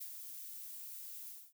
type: noise with ADSR envelope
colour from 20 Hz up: violet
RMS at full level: -44 dBFS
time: 0-1.53 s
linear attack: 14 ms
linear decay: 65 ms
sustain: -4 dB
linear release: 250 ms
effects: none